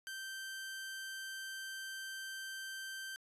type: tone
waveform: sawtooth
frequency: 1560 Hz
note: G6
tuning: 9 cents flat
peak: -39 dBFS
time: 0.07-3.16 s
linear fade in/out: 0 ms
effects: resampled to 32000 Hz